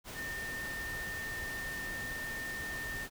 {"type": "tone in noise", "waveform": "sine", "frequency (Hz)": 1813, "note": "A#6", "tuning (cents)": -49, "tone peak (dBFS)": -38, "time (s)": [0.14, 3.08], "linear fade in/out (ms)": 50, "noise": "pink", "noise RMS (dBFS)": -44, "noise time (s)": [0.04, 3.1], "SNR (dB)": 3, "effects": []}